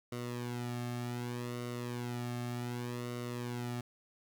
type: tone with flanger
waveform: sawtooth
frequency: 121.4 Hz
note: B2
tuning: 29 cents flat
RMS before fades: -39 dBFS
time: 0.12-3.81 s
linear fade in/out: 5 ms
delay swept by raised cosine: 1.2 to 2.05 ms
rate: 0.66 Hz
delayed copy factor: -0.75
effects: 11-bit